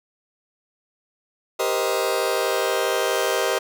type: chord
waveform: sawtooth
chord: C minor seventh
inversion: second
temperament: just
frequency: 392.4 / 470.9 / 523.3 / 627.9 Hz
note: G4 / Bb4 / C5 / Eb5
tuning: +2 / +18 / 0 / +16 cents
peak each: -22 dBFS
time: 1.59-3.59 s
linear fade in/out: 10 ms
effects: none